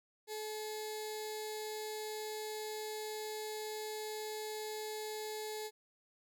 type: tone with notch filter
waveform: 15% pulse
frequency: 429.5 Hz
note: A4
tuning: 42 cents flat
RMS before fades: -42 dBFS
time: 0.27-5.71 s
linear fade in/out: 50 ms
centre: 1300 Hz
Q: 0.67
effects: none